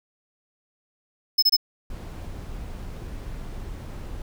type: tone bursts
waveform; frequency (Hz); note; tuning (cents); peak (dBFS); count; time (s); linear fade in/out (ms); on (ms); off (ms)
square; 5200; E8; -24; -15; 3; 1.38-1.567; 10; 45; 26
type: noise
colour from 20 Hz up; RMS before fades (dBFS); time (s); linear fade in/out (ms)
brown; -35; 1.9-4.22; 2
effects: none